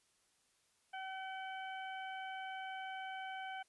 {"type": "harmonic tone", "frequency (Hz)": 762, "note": "G5", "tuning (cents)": -49, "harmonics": [1, 2, 3, 4], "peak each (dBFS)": [-44, -48, -53, -54], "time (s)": [0.93, 3.63], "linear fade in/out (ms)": 10, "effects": ["white hiss -75 dBFS RMS until 3.68 s", "resampled to 24000 Hz"]}